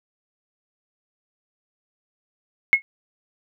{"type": "tone with exponential decay", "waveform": "sine", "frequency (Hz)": 2174, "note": "C#7", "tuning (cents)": -34, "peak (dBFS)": -6, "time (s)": [2.73, 2.82], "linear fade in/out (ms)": 0, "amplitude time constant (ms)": 18, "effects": []}